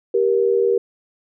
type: tone pair together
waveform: sine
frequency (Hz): 391.9 / 472.2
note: G4 / A#4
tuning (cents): 0 / +22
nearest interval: minor third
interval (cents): 322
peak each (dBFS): -17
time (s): 0.14-0.78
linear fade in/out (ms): 5
effects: none